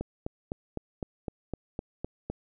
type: click train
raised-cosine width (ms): 2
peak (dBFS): -19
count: 10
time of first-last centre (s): 0.01-2.3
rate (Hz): 3.93
effects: none